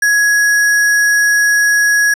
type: tone with sample-and-hold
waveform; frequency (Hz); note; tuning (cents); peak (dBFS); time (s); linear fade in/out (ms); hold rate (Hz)
sine; 1672; G#6; +11; -8; 0.02-2.14; 5; 7350
effects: low-pass 12000 Hz 12 dB/octave